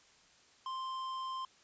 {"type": "tone with hard clipping", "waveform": "sine", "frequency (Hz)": 1046.5, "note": "C6", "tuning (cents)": 0, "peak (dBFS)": -39, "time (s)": [0.66, 1.45], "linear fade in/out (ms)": 2, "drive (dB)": 9, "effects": ["white hiss -64 dBFS RMS until 1.63 s", "resampled to 16000 Hz"]}